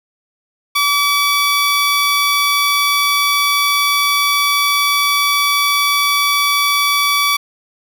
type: tone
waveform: 15% pulse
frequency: 1147 Hz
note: D6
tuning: 41 cents flat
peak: -6 dBFS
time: 0.75-7.37 s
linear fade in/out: 10 ms
effects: none